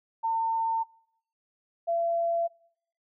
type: tone pair in turn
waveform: sine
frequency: 904 / 677.2 Hz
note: A5 / E5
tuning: +47 / +46 cents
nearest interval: perfect fourth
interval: 501 cents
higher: first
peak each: -24 dBFS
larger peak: neither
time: 0.23-0.84 / 1.87-2.48 s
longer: neither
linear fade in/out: 20 ms
effects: noise-tail reverb RT60 0.7 s tail -24 dB re dry